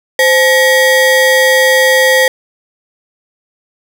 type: ring-modulated tone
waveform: square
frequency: 690 Hz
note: F5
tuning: 21 cents flat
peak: -4 dBFS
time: 0.19-2.28 s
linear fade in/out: 2 ms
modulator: 1210 Hz
effects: none